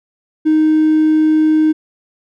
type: tone with hard clipping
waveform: triangle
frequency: 311.1 Hz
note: D#4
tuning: in tune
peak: -9 dBFS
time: 0.45-1.73 s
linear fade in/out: 20 ms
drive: 4 dB
effects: none